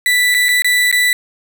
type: tone with dropouts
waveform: 35% pulse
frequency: 1975.5 Hz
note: B6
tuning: in tune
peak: -9 dBFS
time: 0.06-1.13 s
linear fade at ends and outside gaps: 1 ms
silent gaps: 0.343-0.347 / 0.485-0.489 / 0.621-0.645 / 0.914-0.926 s
effects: none